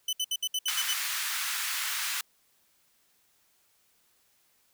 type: tone bursts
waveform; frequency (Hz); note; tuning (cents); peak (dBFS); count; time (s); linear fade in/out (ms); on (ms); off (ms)
sawtooth; 3014; F#7; +31; -24; 8; 0.08-0.935; 5; 50; 65
type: high-pass noise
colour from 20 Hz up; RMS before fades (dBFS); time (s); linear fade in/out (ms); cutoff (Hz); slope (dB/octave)
pink; -32; 0.68-2.21; 2; 1300; 24
effects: white hiss -68 dBFS RMS until 4.73 s